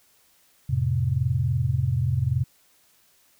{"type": "chord", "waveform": "sine", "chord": "F major", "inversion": "none", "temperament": "equal", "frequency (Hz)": [87.31, 110, 130.81], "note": ["F2", "A2", "C3"], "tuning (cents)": [0, 0, 0], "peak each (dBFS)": [-27, -26, -23], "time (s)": [0.69, 2.44], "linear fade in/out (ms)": 10, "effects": ["white hiss -61 dBFS RMS until 3.39 s"]}